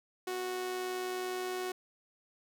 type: tone with amplitude modulation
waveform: sawtooth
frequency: 368.5 Hz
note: F#4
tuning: 7 cents flat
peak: -29 dBFS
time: 0.27-1.72 s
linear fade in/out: 5 ms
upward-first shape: sine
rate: 119 Hz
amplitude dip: 35%
effects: none